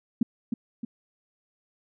sine tone with echo, 233.1 Hz, A#3, in tune, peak -17 dBFS, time 0.21-0.23 s, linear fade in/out 5 ms, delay 310 ms, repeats 2, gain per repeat -6 dB, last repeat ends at 0.85 s, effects none

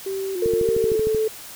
sine tone with vibrato, 372.5 Hz, F#4, 12 cents sharp, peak -24 dBFS, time 0.06-0.96 s, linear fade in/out 5 ms, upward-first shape square, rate 1.7 Hz, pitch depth 66 cents each way
sine tone with pitch glide, 454.3 to 437.3 Hz, A#4 to A4, -45 to -11 cents, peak -18 dBFS, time 0.42-1.28 s, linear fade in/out 5 ms, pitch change -66 cents, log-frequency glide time 0.78-0.97 s
click train, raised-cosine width 3 ms, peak -16 dBFS, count 10, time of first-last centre 0.46-1.147 s, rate 13.1 Hz
effects white hiss -39 dBFS RMS until 1.55 s

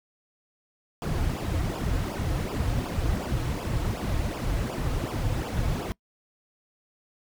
brown noise with flanger, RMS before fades -28 dBFS, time 1.02-5.92 s, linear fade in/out 0 ms, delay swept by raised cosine 0.48 to 5.18 ms, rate 2.7 Hz, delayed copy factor -1, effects noise-tail reverb RT60 0.1 s tail -24 dB re dry

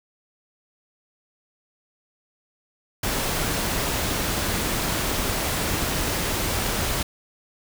pink noise, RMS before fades -25 dBFS, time 3.03-7.03 s, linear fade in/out 5 ms, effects none

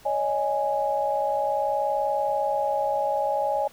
sine chord, C# suspended second, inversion none, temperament equal with one note detuned, 561.8 / 622.3 / 830.6 Hz, C#5 / D#5 / G#5, +23 / 0 / 0 cents, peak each -27 / -28 / -25 dBFS, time 0.05-3.68 s, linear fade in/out 10 ms, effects pink hiss -52 dBFS RMS until 3.72 s

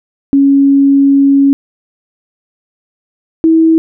sine tone pair in turn, 277.2 / 323.8 Hz, C#4 / E4, 0 / -31 cents, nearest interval minor third, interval 269 cents, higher second, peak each -4 dBFS, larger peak neither, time 0.33-1.53 / 3.44-3.78 s, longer first, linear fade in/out 0 ms, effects none

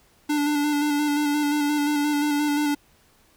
square tone with vibrato, 293.7 Hz, D4, in tune, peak -21 dBFS, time 0.29-2.75 s, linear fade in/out 10 ms, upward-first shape square, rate 5.7 Hz, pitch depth 22 cents each way, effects pink hiss -59 dBFS RMS until 3.36 s

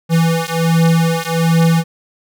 square beating tone pair, 164.6 / 165.9 Hz, E3 / E3, -2 / +11 cents, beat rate 1.3 Hz, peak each -15 dBFS, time 0.09-1.84 s, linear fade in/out 50 ms, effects none

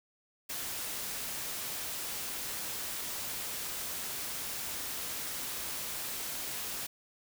white noise, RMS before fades -38 dBFS, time 0.49-6.87 s, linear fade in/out 10 ms, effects none

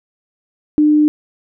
sine tone, 300.9 Hz, D4, 42 cents sharp, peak -8 dBFS, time 0.78-1.08 s, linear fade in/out 0 ms, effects none

